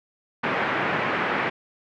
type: band-pass noise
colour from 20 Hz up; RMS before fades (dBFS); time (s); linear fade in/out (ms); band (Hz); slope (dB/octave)
white; -25; 0.43-1.5; 10; 120 to 2100; 24
effects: none